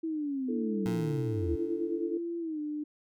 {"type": "linear sweep", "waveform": "sine", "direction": "down", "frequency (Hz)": [329.6, 70.8], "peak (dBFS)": -30, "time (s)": [0.03, 1.56], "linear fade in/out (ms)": 10}
{"type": "chord", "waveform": "sine", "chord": "D suspended second", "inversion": "none", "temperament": "just", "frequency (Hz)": [293.7, 330.4, 440.5], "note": ["D4", "E4", "A4"], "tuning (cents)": [0, 4, 2], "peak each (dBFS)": [-39, -36, -36], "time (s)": [0.48, 2.18], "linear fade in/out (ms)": 10}
{"type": "tone with exponential decay", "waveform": "20% pulse", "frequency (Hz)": 116.54, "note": "A#2", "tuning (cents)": 0, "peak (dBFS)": -28, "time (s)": [0.86, 2.2], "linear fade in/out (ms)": 0, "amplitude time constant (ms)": 290}
{"type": "tone with pitch glide", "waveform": "sine", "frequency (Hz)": [340, 299.4], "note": ["F4", "D4"], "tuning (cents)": [-46, 33], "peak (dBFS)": -32, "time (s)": [1.43, 2.84], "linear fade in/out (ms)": 10, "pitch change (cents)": -221, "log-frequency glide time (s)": [2.39, 2.6]}
{"effects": []}